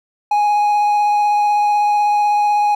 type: tone with vibrato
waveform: triangle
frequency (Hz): 830.6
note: G#5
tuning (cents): 0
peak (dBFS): -10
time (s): 0.31-2.75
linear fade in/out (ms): 5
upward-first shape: sine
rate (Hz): 16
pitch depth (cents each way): 10
effects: none